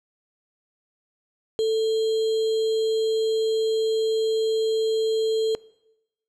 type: tone with sample-and-hold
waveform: sine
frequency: 442.1 Hz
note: A4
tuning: 8 cents sharp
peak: -19 dBFS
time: 1.59-5.55 s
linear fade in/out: 0 ms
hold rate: 3675 Hz
effects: noise-tail reverb RT60 0.9 s tail -22 dB re dry + low-pass 6000 Hz 12 dB/octave